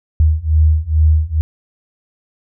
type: beating tone pair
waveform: sine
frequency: 76.8 / 79.1 Hz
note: D#2 / D#2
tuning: -22 / +29 cents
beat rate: 2.3 Hz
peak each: -13 / -12 dBFS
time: 0.2-1.41 s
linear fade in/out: 0 ms
effects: none